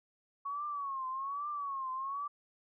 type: tone with vibrato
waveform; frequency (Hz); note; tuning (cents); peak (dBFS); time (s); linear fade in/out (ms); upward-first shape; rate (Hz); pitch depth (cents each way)
sine; 1108.7; C#6; 0; -35; 0.45-2.28; 10; triangle; 1.2; 130
effects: none